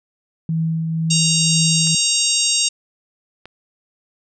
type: tone with tremolo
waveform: sine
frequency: 162.2 Hz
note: E3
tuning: 28 cents flat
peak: -16 dBFS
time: 0.49-1.95 s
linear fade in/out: 2 ms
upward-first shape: triangle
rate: 2 Hz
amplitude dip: 35%
type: harmonic tone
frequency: 932.3 Hz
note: A#5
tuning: in tune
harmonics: 3 / 4 / 5 / 6 / 7 / 8 / 9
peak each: -23 / -23 / -23 / -23 / -23 / -23 / -23 dBFS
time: 1.1-2.69 s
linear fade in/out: 10 ms
type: clicks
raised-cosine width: 0.3 ms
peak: -21 dBFS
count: 2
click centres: 1.872 / 3.456 s
effects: none